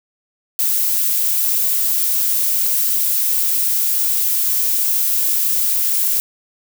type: noise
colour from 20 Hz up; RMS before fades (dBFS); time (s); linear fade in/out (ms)
violet; -17; 0.59-6.2; 0
effects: none